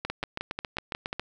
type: two click trains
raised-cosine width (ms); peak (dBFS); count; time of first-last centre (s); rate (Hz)
0.3; -15 / -15; 9 / 7; 0.1-1.196 / 0.05-1.129; 7.3 / 5.56
effects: none